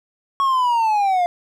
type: linear sweep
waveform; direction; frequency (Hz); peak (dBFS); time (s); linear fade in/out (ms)
triangle; down; 1108 to 692; -13; 0.4-1.26; 0
effects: none